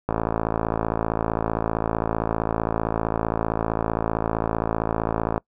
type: click train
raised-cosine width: 1 ms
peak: -8 dBFS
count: 294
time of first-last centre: 0.09-5.379 s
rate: 55.4 Hz
effects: noise-tail reverb RT60 0.1 s tail -25 dB re dry